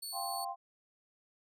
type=tone; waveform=20% pulse; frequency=4435 Hz; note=C#8; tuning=in tune; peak=-34 dBFS; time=0.02-0.45 s; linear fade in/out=10 ms
type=chord; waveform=sine; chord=F suspended second; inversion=none; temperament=just; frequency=698.5 / 785.8 / 1047.7 Hz; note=F5 / G5 / C6; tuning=0 / +4 / +2 cents; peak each=-41 / -39 / -42 dBFS; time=0.12-0.56 s; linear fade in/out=50 ms
effects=none